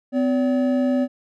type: tone pair together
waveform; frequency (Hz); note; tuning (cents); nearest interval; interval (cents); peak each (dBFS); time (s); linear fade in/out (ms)
triangle; 254.8 / 572; C4 / D5; -46 / -46; octave + major second; 1400; -16 / -22; 0.12-1.08; 50
effects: none